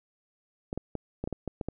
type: clicks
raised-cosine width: 2 ms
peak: -19 dBFS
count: 9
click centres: 0.729 / 0.776 / 0.953 / 1.24 / 1.275 / 1.327 / 1.477 / 1.612 / 1.686 s
effects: none